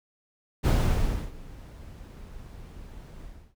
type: noise with ADSR envelope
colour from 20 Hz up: brown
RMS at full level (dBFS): -19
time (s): 0.63-3.55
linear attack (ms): 29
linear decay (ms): 650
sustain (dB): -24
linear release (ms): 310
effects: none